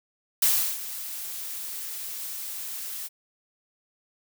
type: noise with ADSR envelope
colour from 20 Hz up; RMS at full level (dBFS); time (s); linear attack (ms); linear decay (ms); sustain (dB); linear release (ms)
blue; -20; 0.42-3.09; 5; 340; -15; 32
effects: none